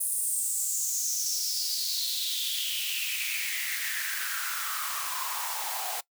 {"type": "noise with high-pass filter sweep", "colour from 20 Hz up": "white", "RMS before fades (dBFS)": -31, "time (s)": [0, 6.01], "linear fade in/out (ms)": 10, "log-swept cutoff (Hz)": [10000, 720], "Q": 5.4, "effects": ["noise-tail reverb RT60 0.1 s tail -20 dB re dry"]}